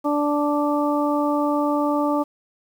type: harmonic tone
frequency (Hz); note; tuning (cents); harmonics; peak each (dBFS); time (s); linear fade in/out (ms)
292.9; D4; -5; 1 / 2 / 3 / 4; -21 / -24 / -26 / -27; 0.04-2.24; 20
effects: 8-bit